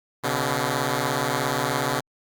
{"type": "beating tone pair", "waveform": "5% pulse", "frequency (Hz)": [126.2, 143.2], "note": ["B2", "D3"], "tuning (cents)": [38, -43], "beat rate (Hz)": 17, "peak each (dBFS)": -14, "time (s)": [0.23, 2.01], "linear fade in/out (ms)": 20, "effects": ["Opus 48 kbps"]}